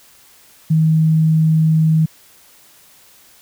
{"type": "tone", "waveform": "sine", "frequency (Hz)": 158.7, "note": "D#3", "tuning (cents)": 35, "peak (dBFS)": -10, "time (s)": [0.7, 2.06], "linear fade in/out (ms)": 10, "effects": ["white hiss -48 dBFS RMS until 3.41 s"]}